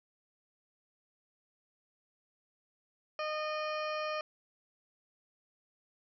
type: harmonic tone with a mistuned harmonic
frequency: 614 Hz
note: D#5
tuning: 23 cents flat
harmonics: 1 / 2 / 3 / 4 / 5 / 7 / 8 / 9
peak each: -36 / -38 / -46 / -43 / -49 / -51 / -54 / -51 dBFS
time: 3.19-4.21 s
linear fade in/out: 2 ms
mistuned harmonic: 3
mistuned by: -15 cents
effects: none